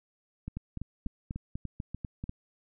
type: two click trains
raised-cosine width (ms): 5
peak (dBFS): -23 / -24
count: 8 / 7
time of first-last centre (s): 0.57-2.294 / 0.48-2.24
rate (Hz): 4.06 / 3.41
effects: none